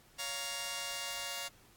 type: chord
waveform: 5% pulse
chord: Bb minor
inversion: first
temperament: just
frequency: 559.4 / 699.2 / 932.3 Hz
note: Db5 / F5 / Bb5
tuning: +16 / +2 / 0 cents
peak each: -31 dBFS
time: 0.18-1.49 s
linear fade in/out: 20 ms
effects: pink hiss -63 dBFS RMS until 1.76 s + AAC 64 kbps